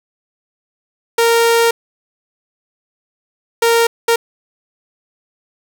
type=tone bursts at uneven times; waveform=sawtooth; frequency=463.5 Hz; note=A#4; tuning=10 cents flat; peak=-6 dBFS; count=3; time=1.18-1.71 / 3.62-3.87 / 4.08-4.16 s; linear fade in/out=5 ms; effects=none